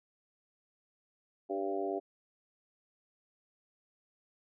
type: harmonic tone with a mistuned harmonic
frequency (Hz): 98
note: G2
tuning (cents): 0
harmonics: 3 / 4 / 5 / 6 / 7 / 8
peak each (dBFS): -40 / -35 / -44 / -42 / -38 / -47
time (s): 1.49-2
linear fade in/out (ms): 20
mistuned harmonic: 6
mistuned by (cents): -20
effects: none